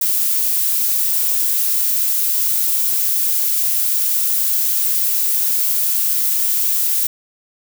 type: noise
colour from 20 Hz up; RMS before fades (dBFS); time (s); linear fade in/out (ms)
violet; -17; 0.01-7.07; 5
effects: none